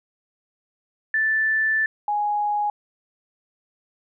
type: tone pair in turn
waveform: sine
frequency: 1760 / 830.6 Hz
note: A6 / G#5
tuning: 0 / 0 cents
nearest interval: octave + minor second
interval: 1300 cents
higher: first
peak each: -18 / -20 dBFS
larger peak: first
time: 1.14-1.86 / 2.08-2.7 s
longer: first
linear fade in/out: 2 ms
effects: none